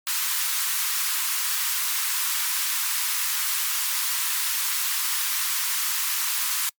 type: high-pass noise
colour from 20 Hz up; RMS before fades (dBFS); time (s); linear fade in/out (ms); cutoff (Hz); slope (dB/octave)
white; -25; 0.07-6.69; 0; 950; 48
effects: noise-tail reverb RT60 0.1 s tail -26 dB re dry + MP3 96 kbps